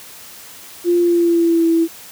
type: tone with pitch glide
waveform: sine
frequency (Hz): 348.4 to 330.6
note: F4 to E4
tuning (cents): -4 to +5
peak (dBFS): -11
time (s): 0.84-1.88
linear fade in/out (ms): 50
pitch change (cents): -91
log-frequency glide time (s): 0.98-1.67
effects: white hiss -38 dBFS RMS until 2.11 s + high-pass 60 Hz 12 dB/octave